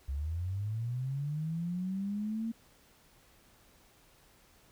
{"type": "linear sweep", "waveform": "sine", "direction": "up", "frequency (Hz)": [65.41, 230], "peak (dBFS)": -32, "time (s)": [0.08, 2.52], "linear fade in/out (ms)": 10, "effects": ["pink hiss -63 dBFS RMS until 4.71 s"]}